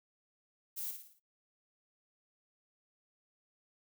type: noise with echo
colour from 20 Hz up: violet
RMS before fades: -40 dBFS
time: 0.76-0.92 s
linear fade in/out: 20 ms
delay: 56 ms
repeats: 5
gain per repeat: -6 dB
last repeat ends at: 1.2 s
effects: noise-tail reverb RT60 0.2 s tail -24 dB re dry